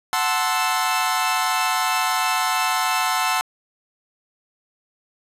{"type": "chord", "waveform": "sawtooth", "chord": "F# half-diminished seventh", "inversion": "none", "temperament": "equal", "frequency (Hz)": [740, 880, 1046.5, 1318.5], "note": ["F#5", "A5", "C6", "E6"], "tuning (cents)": [0, 0, 0, 0], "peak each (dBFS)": -21, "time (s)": [0.13, 3.41], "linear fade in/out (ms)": 0, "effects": ["resampled to 32000 Hz", "8-bit"]}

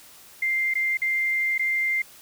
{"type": "tone with dropouts", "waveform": "sine", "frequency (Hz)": 2096, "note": "C7", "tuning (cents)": 2, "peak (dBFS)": -21, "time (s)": [0.42, 2.02], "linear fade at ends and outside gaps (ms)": 5, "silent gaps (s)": [[0.739, 0.753], [0.972, 1.017], [1.58, 1.593]], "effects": ["white hiss -49 dBFS RMS until 2.21 s"]}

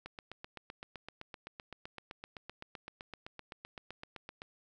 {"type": "click train", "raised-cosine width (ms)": 0.3, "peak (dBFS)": -28, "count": 35, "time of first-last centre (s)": [0.06, 4.419], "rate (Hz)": 7.8, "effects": []}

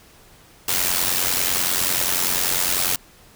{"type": "noise with amplitude modulation", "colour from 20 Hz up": "white", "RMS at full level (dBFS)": -18, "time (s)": [0.68, 2.96], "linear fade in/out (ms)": 5, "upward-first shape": "sine", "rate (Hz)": 90.1, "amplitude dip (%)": 70, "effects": ["pink hiss -50 dBFS RMS until 3.35 s"]}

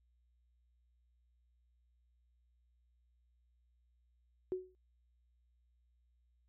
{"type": "tone with exponential decay", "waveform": "sine", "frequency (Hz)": 370, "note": "F#4", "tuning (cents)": 0, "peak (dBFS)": -31, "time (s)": [4.52, 4.75], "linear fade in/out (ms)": 0, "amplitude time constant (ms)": 49, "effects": ["added 60 Hz sine -70 dBFS peak until 6.48 s"]}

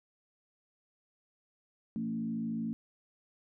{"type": "tone with frequency modulation", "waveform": "sine", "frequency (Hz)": 225.8, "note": "A3", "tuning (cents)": 45, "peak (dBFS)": -32, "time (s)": [1.96, 2.73], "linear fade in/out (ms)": 0, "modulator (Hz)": 53.7, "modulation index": 0.8, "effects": []}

